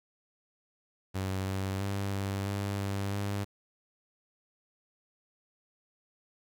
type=tone with pitch steps; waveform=sawtooth; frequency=95.3 / 96.2 / 99.2 / 98.1 / 100 / 99.1 / 100.8 Hz; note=G2 / G2 / G2 / G2 / G2 / G2 / G2; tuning=-48 / -32 / +21 / +2 / +35 / +19 / +49 cents; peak=-27 dBFS; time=1.14-3.45 s; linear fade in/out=20 ms; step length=330 ms; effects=10-bit